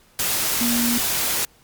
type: tone in noise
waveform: sine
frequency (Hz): 237.7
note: A#3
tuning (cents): +34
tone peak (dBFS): -20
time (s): 0.61-0.98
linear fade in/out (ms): 2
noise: white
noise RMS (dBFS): -22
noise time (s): 0.19-1.45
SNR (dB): -1
effects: pink hiss -55 dBFS RMS until 1.63 s + MP3 96 kbps